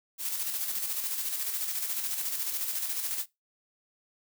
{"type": "noise with tremolo", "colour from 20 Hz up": "blue", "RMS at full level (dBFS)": -31, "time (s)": [0.18, 3.26], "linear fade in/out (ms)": 50, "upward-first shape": "square", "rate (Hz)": 14, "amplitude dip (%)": 40, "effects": ["noise-tail reverb RT60 0.2 s tail -21 dB re dry"]}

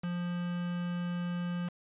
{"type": "tone with quantisation", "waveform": "triangle", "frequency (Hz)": 175.2, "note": "F3", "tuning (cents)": 6, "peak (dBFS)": -30, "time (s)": [0.03, 1.69], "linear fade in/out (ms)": 10, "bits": 7, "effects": ["resampled to 8000 Hz"]}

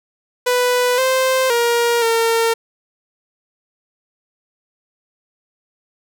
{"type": "tone with pitch steps", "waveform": "sawtooth", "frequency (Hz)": [494.9, 521, 472.1, 457.1], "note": ["B4", "C5", "A#4", "A#4"], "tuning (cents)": [4, -7, 22, -34], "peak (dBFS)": -10, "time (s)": [0.46, 2.54], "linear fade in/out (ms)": 10, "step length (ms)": 520, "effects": []}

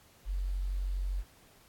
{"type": "tone with quantisation", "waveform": "sine", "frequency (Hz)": 46.25, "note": "F#1", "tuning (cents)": 0, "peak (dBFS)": -30, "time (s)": [0.25, 1.24], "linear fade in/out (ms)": 50, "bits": 10, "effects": ["pink hiss -61 dBFS RMS until 1.68 s", "AAC 64 kbps"]}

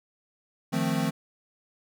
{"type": "chord", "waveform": "square", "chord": "F dominant seventh", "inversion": "third", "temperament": "equal", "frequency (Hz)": [155.56, 174.61, 220, 261.6], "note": ["Eb3", "F3", "A3", "C4"], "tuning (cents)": [0, 0, 0, 0], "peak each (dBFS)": -31, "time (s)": [0.72, 1.11], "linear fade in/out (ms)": 20, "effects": []}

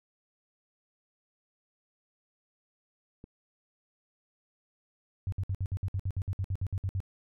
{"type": "click", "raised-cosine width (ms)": 3, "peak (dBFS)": -33, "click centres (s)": 3.241}
{"type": "tone bursts", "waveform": "sine", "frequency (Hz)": 95.5, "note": "G2", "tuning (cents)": -45, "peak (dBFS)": -28, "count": 16, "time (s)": [5.27, 7.003], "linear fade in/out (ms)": 0, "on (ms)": 53, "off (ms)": 59}
{"effects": []}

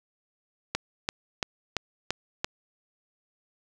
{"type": "click train", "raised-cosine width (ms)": 0.2, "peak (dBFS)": -9, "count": 6, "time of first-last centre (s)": [0.75, 2.445], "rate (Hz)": 2.95, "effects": []}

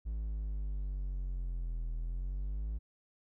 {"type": "linear two-way sweep", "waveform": "triangle", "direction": "down then up", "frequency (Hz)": [54.9, 40.07, 54.9], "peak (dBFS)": -32, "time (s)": [0.05, 2.79], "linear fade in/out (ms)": 20, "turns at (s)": 1.95, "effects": []}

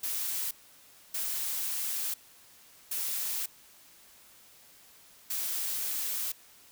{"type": "noise bursts at uneven times", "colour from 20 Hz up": "blue", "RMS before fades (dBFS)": -33, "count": 4, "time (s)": [[0.03, 0.51], [1.14, 2.14], [2.91, 3.46], [5.3, 6.32]], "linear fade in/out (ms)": 5, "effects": ["white hiss -57 dBFS RMS until 6.71 s"]}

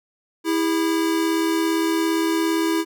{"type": "tone pair together", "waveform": "square", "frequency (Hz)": [327.8, 405.3], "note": ["E4", "G#4"], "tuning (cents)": [-10, -42], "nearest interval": "major third", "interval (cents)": 368, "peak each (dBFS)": [-20, -27], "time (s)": [0.44, 2.85], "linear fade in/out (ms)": 50, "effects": []}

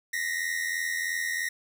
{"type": "tone cluster", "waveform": "45% pulse", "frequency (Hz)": [1860, 1943, 2051], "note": ["A#6", "B6", "C7"], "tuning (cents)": [-4, -29, -35], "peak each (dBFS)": [-30, -33, -39], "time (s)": [0.13, 1.49], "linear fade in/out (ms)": 5, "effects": []}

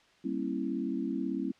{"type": "chord", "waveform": "sine", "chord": "G diminished seventh", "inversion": "none", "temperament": "equal with one note detuned", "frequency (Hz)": [196, 233.1, 271, 329.6], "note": ["G3", "Bb3", "Db4", "Fb4"], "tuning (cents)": [0, 0, -39, 0], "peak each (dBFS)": [-37, -37, -34, -36], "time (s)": [0.24, 1.52], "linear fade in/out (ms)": 10, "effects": ["white hiss -63 dBFS RMS until 1.59 s", "low-pass 4000 Hz 12 dB/octave"]}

